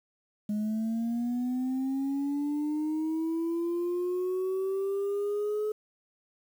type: linear sweep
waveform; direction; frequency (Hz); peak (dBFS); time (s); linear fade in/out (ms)
sine; up; 207.7 to 428; -25; 0.49-5.72; 5
effects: tanh soft clip ceiling -26 dBFS + 9-bit